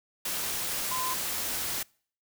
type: tone in noise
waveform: sine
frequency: 1024 Hz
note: C6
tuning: 38 cents flat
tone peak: -31 dBFS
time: 0.91-1.14 s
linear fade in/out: 5 ms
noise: white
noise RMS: -32 dBFS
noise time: 0.25-1.83 s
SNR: -2 dB
effects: noise-tail reverb RT60 0.5 s tail -26 dB re dry